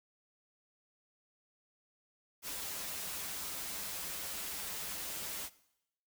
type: noise with comb filter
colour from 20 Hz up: white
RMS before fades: -41 dBFS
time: 2.42-5.5 s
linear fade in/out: 50 ms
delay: 8.4 ms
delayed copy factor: -0.65
effects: noise-tail reverb RT60 0.8 s tail -19 dB re dry